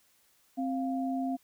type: tone pair together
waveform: sine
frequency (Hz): 263.6 / 698.5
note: C4 / F5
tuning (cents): +13 / 0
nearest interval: octave + perfect fourth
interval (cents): 1687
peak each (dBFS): -30 / -35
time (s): 0.57-1.37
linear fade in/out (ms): 20
effects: white hiss -67 dBFS RMS until 1.43 s